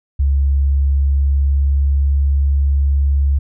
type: tone with pitch glide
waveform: sine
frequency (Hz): 69.3 to 69.82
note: C#2 to C#2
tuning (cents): 0 to +13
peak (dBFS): -11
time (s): 0.19-3.39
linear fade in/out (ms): 10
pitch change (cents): +13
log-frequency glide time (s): 0.77-2.21
effects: none